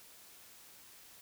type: silence
effects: white hiss -57 dBFS RMS until 1.21 s